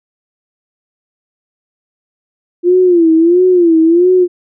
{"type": "tone with vibrato", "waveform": "sine", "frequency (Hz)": 344.3, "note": "F4", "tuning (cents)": -25, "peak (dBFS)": -5, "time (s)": [2.63, 4.28], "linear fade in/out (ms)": 50, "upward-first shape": "sine", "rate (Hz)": 1.5, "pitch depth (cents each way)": 120, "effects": []}